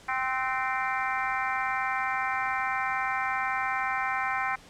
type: harmonic tone with a mistuned harmonic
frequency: 261.1 Hz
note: C4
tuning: 3 cents flat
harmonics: 3 / 4 / 5 / 6 / 7 / 8 / 9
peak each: -32 / -33 / -34 / -35 / -35 / -36 / -37 dBFS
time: 0.08-4.56 s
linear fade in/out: 10 ms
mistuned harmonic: 6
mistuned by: -42 cents
effects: pink hiss -52 dBFS RMS until 4.69 s + low-pass 8000 Hz 12 dB/octave